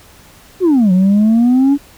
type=exponential two-way sweep; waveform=sine; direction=down then up; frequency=392 to 180 to 288.7 Hz; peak=-5 dBFS; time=0.6-1.78 s; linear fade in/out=50 ms; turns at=0.92 s; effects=tanh soft clip ceiling -6 dBFS + pink hiss -43 dBFS RMS until 1.97 s